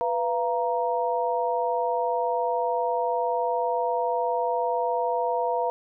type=tone cluster; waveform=sine; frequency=494.2 / 685 / 937 Hz; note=B4 / F5 / A#5; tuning=+1 / -34 / +9 cents; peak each=-27 dBFS; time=0.01-5.7 s; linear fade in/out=0 ms; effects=none

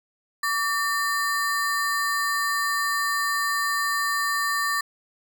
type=ring-modulated tone; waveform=square; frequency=1480 Hz; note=F#6; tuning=in tune; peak=-20 dBFS; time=0.43-4.81 s; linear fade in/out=5 ms; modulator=327 Hz; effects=8-bit

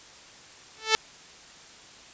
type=tone with exponential growth; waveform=5% pulse; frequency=440 Hz; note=A4; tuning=in tune; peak=-4 dBFS; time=0.77-0.95 s; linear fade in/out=0 ms; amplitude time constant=39 ms; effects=white hiss -49 dBFS RMS until 2.13 s + resampled to 16000 Hz

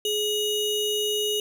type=ring-modulated tone; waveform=square; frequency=1660 Hz; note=G#6; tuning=1 cent flat; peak=-21 dBFS; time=0.05-1.4 s; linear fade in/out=2 ms; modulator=1240 Hz; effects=none

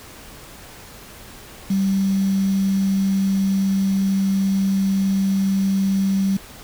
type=tone with quantisation; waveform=sine; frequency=194.2 Hz; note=G3; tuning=16 cents flat; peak=-16 dBFS; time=1.7-6.37 s; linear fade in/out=5 ms; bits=6; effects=pink hiss -41 dBFS RMS until 6.63 s

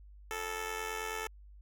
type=tone with amplitude modulation; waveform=10% pulse; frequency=438.8 Hz; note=A4; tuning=5 cents flat; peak=-25 dBFS; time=0.31-1.27 s; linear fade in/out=0 ms; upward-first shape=sine; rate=89.3 Hz; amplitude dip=65%; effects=added 50 Hz sine -51 dBFS peak until 1.61 s

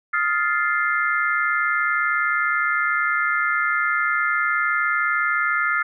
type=chord; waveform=sine; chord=F dominant seventh; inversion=third; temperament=just; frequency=1257.2 / 1396.9 / 1746.1 / 2095 Hz; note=Eb6 / F6 / A6 / C7; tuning=+18 / 0 / -14 / +2 cents; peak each=-25 / -22 / -25 / -25 dBFS; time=0.13-5.83 s; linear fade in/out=10 ms; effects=none

